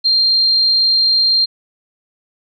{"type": "tone", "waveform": "sine", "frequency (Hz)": 4186, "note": "C8", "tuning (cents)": 0, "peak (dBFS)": -10, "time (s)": [0.04, 1.46], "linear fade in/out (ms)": 20, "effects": []}